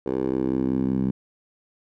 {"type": "tone with band-pass filter sweep", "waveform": "10% pulse", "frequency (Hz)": 65.4, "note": "C2", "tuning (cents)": 0, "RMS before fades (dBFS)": -24, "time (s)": [0.06, 1.11], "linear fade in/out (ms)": 5, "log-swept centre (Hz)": [440, 200], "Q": 2.3, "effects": []}